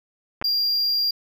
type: clicks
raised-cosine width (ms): 0.5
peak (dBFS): -14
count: 2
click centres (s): 0.415 / 0.424
type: tone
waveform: triangle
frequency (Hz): 4778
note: D8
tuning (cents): +29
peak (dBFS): -18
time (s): 0.44-1.11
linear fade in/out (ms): 5
effects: none